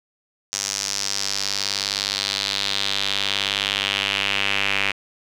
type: tone with band-pass filter sweep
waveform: square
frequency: 49.7 Hz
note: G1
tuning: 25 cents sharp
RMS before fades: -24 dBFS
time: 0.52-4.92 s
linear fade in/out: 10 ms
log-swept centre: 6100 to 2500 Hz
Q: 3.2
effects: none